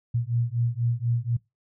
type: beating tone pair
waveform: sine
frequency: 116.54 / 120.64 Hz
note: A#2 / B2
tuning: 0 / -40 cents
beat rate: 4.1 Hz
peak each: -26 dBFS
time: 0.14-1.37 s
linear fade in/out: 10 ms
effects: noise-tail reverb RT60 0.2 s tail -21 dB re dry